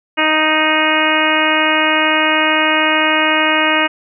harmonic tone with a mistuned harmonic, 311.1 Hz, D#4, in tune, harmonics 1 / 2 / 3 / 4 / 5 / 6 / 7 / 8 / 9, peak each -20 / -20 / -20 / -20 / -20 / -20 / -20 / -20 / -20 dBFS, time 0.17-3.88 s, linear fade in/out 20 ms, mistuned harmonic 9, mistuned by +41 cents, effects none

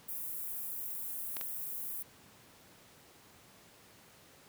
white high-pass noise, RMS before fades -40 dBFS, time 0.08-2.03 s, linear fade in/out 10 ms, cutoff 11000 Hz, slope 24 dB/octave
clicks, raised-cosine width 0.2 ms, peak -23 dBFS, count 2, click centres 1.368 / 1.412 s
effects pink hiss -59 dBFS RMS until 4.48 s + high-pass 100 Hz 12 dB/octave

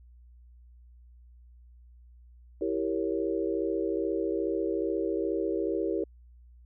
sine chord, E diminished seventh, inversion none, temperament equal, 329.6 / 392 / 466.2 / 554.4 Hz, E4 / G4 / Bb4 / Db5, 0 / 0 / 0 / 0 cents, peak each -31 / -31 / -33 / -36 dBFS, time 2.61-6.04 s, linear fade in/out 5 ms, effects added 60 Hz sine -51 dBFS peak until 6.65 s

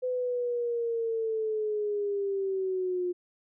sine linear sweep, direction down, 507 to 354.6 Hz, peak -27 dBFS, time 0.02-3.13 s, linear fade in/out 20 ms, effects none

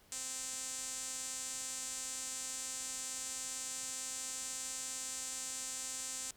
sawtooth tone with band-pass filter, 259.7 Hz, C4, 13 cents flat, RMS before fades -42 dBFS, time 0.12-6.31 s, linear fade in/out 2 ms, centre 7600 Hz, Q 3.8, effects pink hiss -65 dBFS RMS until 6.36 s

